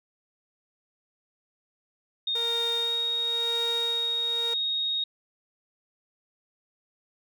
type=tone with pitch glide; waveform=sine; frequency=3692 to 3744 Hz; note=A#7 to A#7; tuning=-17 to +7 cents; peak=-25 dBFS; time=2.27-5.04 s; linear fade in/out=5 ms; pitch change=+24 cents; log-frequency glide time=2.79-2.92 s
type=tone with tremolo; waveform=sawtooth; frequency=466.2 Hz; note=A#4; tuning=in tune; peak=-28 dBFS; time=2.35-4.54 s; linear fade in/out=5 ms; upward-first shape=sine; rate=0.96 Hz; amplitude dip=65%
effects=none